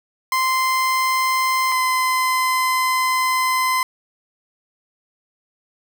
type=tone pair in turn; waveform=30% pulse; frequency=1040 / 1028.6 Hz; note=C6 / C6; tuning=-11 / -30 cents; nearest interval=unison; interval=19 cents; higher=first; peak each=-14 dBFS; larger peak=neither; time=0.32-1.72 / 1.72-3.83 s; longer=second; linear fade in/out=2 ms; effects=none